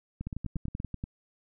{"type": "two click trains", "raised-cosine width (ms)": 5, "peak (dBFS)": [-23, -22], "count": [6, 9], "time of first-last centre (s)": [[0.21, 0.801], [0.27, 1.039]], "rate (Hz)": [8.46, 10.4], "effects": []}